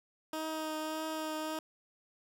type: tone with vibrato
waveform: 15% pulse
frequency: 313.4 Hz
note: D#4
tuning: 13 cents sharp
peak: -29 dBFS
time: 0.33-1.59 s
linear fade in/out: 2 ms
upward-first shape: triangle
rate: 1.7 Hz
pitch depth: 18 cents each way
effects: none